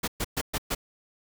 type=noise bursts; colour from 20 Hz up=pink; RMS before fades=-28 dBFS; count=5; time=0.03-0.75 s; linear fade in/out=10 ms; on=48 ms; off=120 ms; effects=none